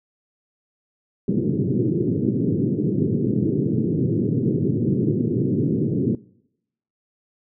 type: band-pass noise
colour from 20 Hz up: pink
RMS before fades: -21 dBFS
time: 1.28-6.15 s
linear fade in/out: 2 ms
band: 110 to 410 Hz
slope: 48 dB/octave
effects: noise-tail reverb RT60 0.8 s tail -23 dB re dry